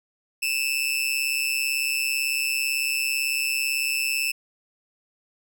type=tone with amplitude modulation; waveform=sawtooth; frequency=2640 Hz; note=E7; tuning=2 cents sharp; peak=-16 dBFS; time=0.42-4.32 s; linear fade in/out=10 ms; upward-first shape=sine; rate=138 Hz; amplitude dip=80%; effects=none